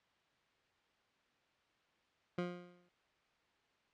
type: tone with exponential decay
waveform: 20% pulse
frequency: 176.9 Hz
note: F3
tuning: 23 cents sharp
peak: -29 dBFS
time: 2.38-2.89 s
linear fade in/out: 5 ms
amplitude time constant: 110 ms
effects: white hiss -74 dBFS RMS until 3.93 s + low-pass 3000 Hz 12 dB/octave